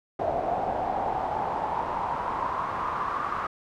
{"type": "noise with band-pass filter sweep", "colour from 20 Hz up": "brown", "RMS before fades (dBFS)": -29, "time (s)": [0.19, 3.47], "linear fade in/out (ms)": 5, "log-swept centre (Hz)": [680, 1200], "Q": 5.6, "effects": []}